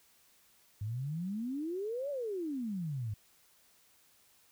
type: exponential two-way sweep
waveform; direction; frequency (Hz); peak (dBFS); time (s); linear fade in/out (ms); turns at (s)
sine; up then down; 99.8 to 588 to 99.8; -34; 0.81-3.14; 5; 2.1
effects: white hiss -66 dBFS RMS until 4.51 s